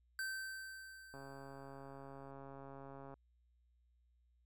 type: tone with exponential decay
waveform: square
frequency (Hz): 1550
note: G6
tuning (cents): -20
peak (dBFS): -39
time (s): 0.19-2.31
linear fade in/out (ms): 1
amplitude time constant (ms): 460
type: click train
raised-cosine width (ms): 1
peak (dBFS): -39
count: 275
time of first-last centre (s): 1.14-3.14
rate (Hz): 137
effects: added 60 Hz sine -70 dBFS peak until 4.45 s